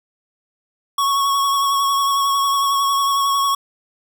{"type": "tone with vibrato", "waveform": "square", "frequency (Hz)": 1108.7, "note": "C#6", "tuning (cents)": 0, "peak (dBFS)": -16, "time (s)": [0.98, 3.55], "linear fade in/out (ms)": 5, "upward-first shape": "sine", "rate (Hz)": 11, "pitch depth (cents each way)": 23, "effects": []}